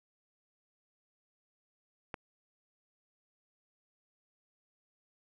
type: click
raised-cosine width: 0.5 ms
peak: -23 dBFS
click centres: 2.142 s
effects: none